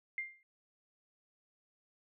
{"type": "tone with exponential decay", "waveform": "sine", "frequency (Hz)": 2100, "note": "C7", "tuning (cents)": 6, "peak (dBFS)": -32, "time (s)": [0.18, 0.43], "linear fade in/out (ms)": 1, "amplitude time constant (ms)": 54, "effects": []}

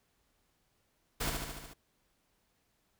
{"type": "noise with echo", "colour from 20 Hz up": "pink", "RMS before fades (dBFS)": -34, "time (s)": [1.2, 1.3], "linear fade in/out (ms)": 10, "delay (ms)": 73, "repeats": 6, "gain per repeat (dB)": -3, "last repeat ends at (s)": 1.738, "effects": ["pink hiss -75 dBFS RMS until 2.99 s"]}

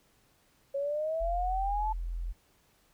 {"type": "exponential sweep", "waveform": "sine", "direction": "up", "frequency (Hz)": [549, 880], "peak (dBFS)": -29, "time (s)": [0.74, 1.93], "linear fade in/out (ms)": 10}
{"type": "tone", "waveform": "sine", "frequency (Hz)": 42.64, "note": "F1", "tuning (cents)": -41, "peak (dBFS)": -32, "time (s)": [1.2, 2.33], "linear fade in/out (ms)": 20}
{"effects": ["pink hiss -67 dBFS RMS until 2.93 s"]}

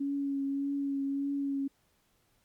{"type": "tone with vibrato", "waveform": "sine", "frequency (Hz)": 278.3, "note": "C#4", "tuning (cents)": 7, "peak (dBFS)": -29, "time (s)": [0, 1.68], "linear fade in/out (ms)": 10, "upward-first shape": "triangle", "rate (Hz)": 1.7, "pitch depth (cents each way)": 23, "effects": ["pink hiss -71 dBFS RMS until 2.44 s", "MP3 96 kbps"]}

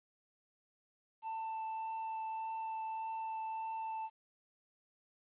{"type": "tone with vibrato", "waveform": "triangle", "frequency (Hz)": 888, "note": "A5", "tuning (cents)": 16, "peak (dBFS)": -36, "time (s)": [1.22, 4.1], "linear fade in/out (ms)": 50, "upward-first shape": "triangle", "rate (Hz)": 1.7, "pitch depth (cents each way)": 9, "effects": ["resampled to 8000 Hz", "12-bit"]}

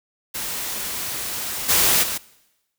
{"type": "noise with level steps", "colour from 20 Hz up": "white", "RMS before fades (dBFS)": [-28, -17, -26], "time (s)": [0.34, 2.18], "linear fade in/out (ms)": 10, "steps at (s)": [1.68, 2.02], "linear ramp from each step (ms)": 20, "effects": ["noise-tail reverb RT60 1.0 s tail -22 dB re dry"]}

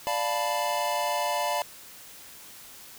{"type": "chord", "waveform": "square", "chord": "B half-diminished seventh", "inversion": "first", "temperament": "equal with one note detuned", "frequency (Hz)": [587.3, 698.5, 877, 987.8], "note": ["D5", "F5", "A5", "B5"], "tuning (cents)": [0, 0, -6, 0], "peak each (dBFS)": -32, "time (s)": [0.07, 1.62], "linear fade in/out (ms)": 0, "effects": ["white hiss -47 dBFS RMS until 2.98 s"]}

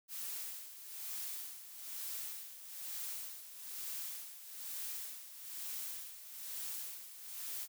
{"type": "noise with tremolo", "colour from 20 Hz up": "blue", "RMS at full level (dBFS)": -42, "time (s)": [0.08, 7.68], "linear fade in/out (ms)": 50, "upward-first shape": "sine", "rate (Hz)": 1.1, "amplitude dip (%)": 70, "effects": []}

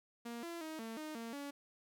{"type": "tone with pitch steps", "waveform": "sawtooth", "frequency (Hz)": [235.3, 339.1, 315.2, 225.4, 308.7, 229.6, 283.8], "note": ["A#3", "E4", "D#4", "A3", "D#4", "A#3", "C#4"], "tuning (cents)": [16, 49, 23, 42, -14, -26, 41], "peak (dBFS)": -39, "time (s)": [0.25, 1.51], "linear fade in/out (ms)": 10, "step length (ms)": 180, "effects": []}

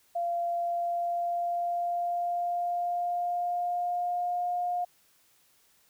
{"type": "tone with pitch glide", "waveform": "sine", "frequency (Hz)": [690, 710.6], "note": ["F5", "F5"], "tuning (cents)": [-21, 30], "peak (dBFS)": -27, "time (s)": [0.15, 4.85], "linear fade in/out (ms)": 10, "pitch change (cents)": 51, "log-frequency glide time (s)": [0.45, 4.52], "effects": ["white hiss -65 dBFS RMS until 5.89 s"]}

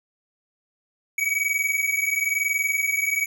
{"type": "tone pair together", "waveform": "square", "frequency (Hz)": [2255, 2276], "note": ["C#7", "C#7"], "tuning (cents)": [29, 45], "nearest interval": "unison", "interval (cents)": 16, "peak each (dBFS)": [-25, -25], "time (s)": [1.18, 3.26], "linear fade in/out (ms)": 5, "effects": []}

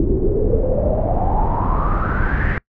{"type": "noise with low-pass filter sweep", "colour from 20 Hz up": "brown", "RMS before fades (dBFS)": -17, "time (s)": [0, 2.58], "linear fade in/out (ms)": 2, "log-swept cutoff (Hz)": [330, 1900], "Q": 8.5, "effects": ["noise-tail reverb RT60 0.1 s tail -25 dB re dry"]}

